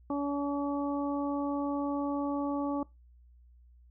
harmonic tone, 284.7 Hz, C#4, 46 cents sharp, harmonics 1 / 2 / 3 / 4, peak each -30 / -37 / -39 / -40 dBFS, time 0.1-2.83 s, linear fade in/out 2 ms, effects noise-tail reverb RT60 0.2 s tail -21 dB re dry + added 60 Hz sine -55 dBFS peak until 3.9 s

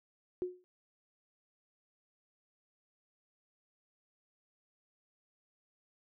sine tone with exponential decay, 362.4 Hz, F#4, 36 cents flat, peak -29 dBFS, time 0.42-0.64 s, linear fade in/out 0 ms, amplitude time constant 46 ms, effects none

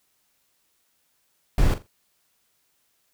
brown noise with echo, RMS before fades -18 dBFS, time 1.58-1.74 s, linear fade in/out 2 ms, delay 42 ms, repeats 3, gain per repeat -12 dB, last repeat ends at 1.866 s, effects white hiss -69 dBFS RMS until 3.13 s

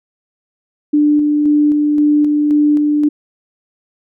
sine tone with tremolo, 296.5 Hz, D4, 17 cents sharp, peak -8 dBFS, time 0.93-3.09 s, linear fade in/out 10 ms, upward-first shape square, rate 1.9 Hz, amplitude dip 25%, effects none

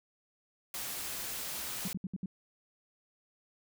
white noise, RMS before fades -39 dBFS, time 0.74-1.93 s, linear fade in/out 2 ms
sine tone bursts, 187.2 Hz, F#3, 20 cents sharp, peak -33 dBFS, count 5, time 1.85-2.259 s, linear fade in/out 2 ms, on 29 ms, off 66 ms
effects none

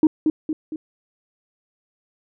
sine tone with echo, 311.1 Hz, D#4, in tune, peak -8 dBFS, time 0.03-0.07 s, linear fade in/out 2 ms, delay 230 ms, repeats 3, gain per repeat -6 dB, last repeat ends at 0.76 s, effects tanh soft clip ceiling -7 dBFS

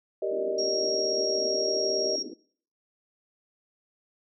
sine chord, Eb major seventh, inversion first, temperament just, 388.9 / 466.7 / 583.4 / 622.3 Hz, G4 / Bb4 / D5 / Eb5, -14 / +2 / -12 / 0 cents, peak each -30 / -33 / -35 / -30 dBFS, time 0.22-2.16 s, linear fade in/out 5 ms
white band-pass noise, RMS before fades -41 dBFS, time 0.31-2.34 s, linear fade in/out 5 ms, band 240 to 430 Hz, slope 48 dB/octave
sine tone, 5588 Hz, F8, in tune, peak -28 dBFS, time 0.58-2.23 s, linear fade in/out 10 ms
effects noise-tail reverb RT60 0.5 s tail -19 dB re dry

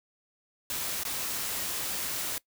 white noise with dropouts, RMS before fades -33 dBFS, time 0.7-2.38 s, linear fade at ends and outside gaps 1 ms, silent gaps 1.034-1.051 s, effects noise-tail reverb RT60 0.1 s tail -21 dB re dry

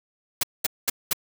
white noise bursts, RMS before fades -22 dBFS, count 4, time 0.41-1.132 s, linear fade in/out 5 ms, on 23 ms, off 210 ms, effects none

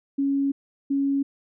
sine tone bursts at uneven times, 277.2 Hz, C#4, in tune, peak -20 dBFS, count 2, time 0.18-0.52 / 0.9-1.23 s, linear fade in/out 10 ms, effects none

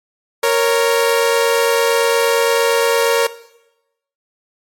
sawtooth tone pair together, 465.3 / 554 Hz, A#4 / C#5, -3 / -1 cents, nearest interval minor third, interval 302 cents, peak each -10 / -13 dBFS, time 0.43-3.27 s, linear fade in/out 5 ms, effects noise-tail reverb RT60 0.9 s tail -17 dB re dry + MP3 64 kbps

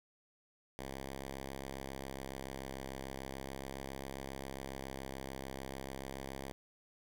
5% pulse tone with vibrato, 67.1 Hz, C2, 44 cents sharp, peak -31 dBFS, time 0.79-6.52 s, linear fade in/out 0 ms, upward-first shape sine, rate 0.38 Hz, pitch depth 10 cents each way, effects 11-bit

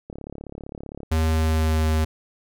click train, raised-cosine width 2 ms, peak -22 dBFS, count 34, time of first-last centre 0.1-1.032 s, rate 35.4 Hz
square tone with pitch glide, 79.8 to 78.66 Hz, D#2 to D#2, +44 to +19 cents, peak -19 dBFS, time 1.11-2.05 s, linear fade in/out 10 ms, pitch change -25 cents, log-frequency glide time 1.29-1.87 s
effects none

